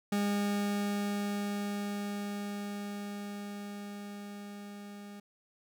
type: tone with level ramp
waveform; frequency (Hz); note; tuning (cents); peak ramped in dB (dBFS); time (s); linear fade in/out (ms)
40% pulse; 203.7; G#3; -33; -27 to -44; 0.12-5.2; 5
effects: none